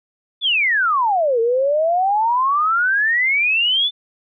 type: exponential two-way sweep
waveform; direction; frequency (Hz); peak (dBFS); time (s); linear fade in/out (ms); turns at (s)
sine; down then up; 3554 to 448.6 to 3554; -14; 0.41-3.91; 50; 1.4
effects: none